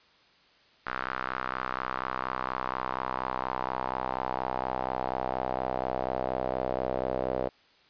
sawtooth tone with band-pass filter sweep, 64.2 Hz, C2, 32 cents flat, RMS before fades -32 dBFS, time 0.86-7.49 s, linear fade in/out 10 ms, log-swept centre 1400 to 560 Hz, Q 3, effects white hiss -61 dBFS RMS until 7.89 s + resampled to 11025 Hz

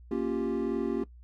triangle chord, G half-diminished seventh, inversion first, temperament equal, 233.1 / 277.2 / 349.2 / 392 Hz, Bb3 / Db4 / F4 / G4, 0 / 0 / 0 / 0 cents, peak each -31 dBFS, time 0.11-1.04 s, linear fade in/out 5 ms, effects noise-tail reverb RT60 0.1 s tail -18 dB re dry + added 60 Hz sine -48 dBFS peak until 1.23 s

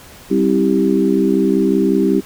harmonic tone with a mistuned harmonic, 65.41 Hz, C2, in tune, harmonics 3 / 4 / 5 / 6, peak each -17 / -17 / -17 / -17 dBFS, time 0.3-2.21 s, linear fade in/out 20 ms, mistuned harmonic 4, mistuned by +32 cents, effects pink hiss -40 dBFS RMS until 2.25 s

